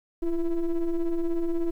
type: ring-modulated tone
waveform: triangle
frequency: 164.81 Hz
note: E3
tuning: in tune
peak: -18 dBFS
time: 0.22-1.71 s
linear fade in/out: 10 ms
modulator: 173 Hz
effects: 10-bit